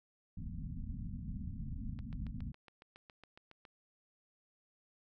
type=low-pass noise; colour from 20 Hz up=pink; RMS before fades=-42 dBFS; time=0.37-2.52 s; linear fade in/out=5 ms; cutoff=260 Hz; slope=96 dB/octave
type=click train; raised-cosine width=0.3 ms; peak=-39 dBFS; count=13; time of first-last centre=1.99-3.652 s; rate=7.22 Hz
effects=none